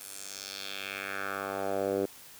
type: tone with band-pass filter sweep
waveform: 10% pulse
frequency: 98 Hz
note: G2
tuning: in tune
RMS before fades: -35 dBFS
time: 0-2.06 s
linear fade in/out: 10 ms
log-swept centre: 11000 to 400 Hz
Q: 2.1
effects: white hiss -51 dBFS RMS until 2.39 s